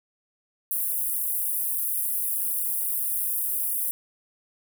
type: high-pass noise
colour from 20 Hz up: pink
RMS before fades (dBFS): -27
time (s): 0.71-3.91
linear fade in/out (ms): 0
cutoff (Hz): 10000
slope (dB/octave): 48
effects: none